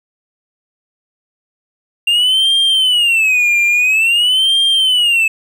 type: tone with vibrato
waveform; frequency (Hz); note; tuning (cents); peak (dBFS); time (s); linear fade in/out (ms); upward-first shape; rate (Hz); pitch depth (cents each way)
triangle; 2765; F7; -18; -8; 2.07-5.28; 5; sine; 0.49; 250
effects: none